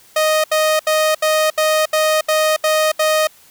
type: tone bursts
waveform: sawtooth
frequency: 622 Hz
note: D#5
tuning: 1 cent flat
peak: -9 dBFS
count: 9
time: 0.16-3.272 s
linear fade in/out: 5 ms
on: 280 ms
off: 74 ms
effects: white hiss -48 dBFS RMS until 3.5 s